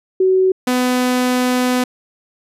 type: tone pair in turn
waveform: sine / sawtooth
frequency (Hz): 375.6 / 250.7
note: F#4 / B3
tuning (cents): +26 / +26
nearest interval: perfect fifth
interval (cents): 700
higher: first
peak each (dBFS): -10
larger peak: neither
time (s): 0.2-0.52 / 0.67-1.84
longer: second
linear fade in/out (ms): 5
effects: resampled to 32000 Hz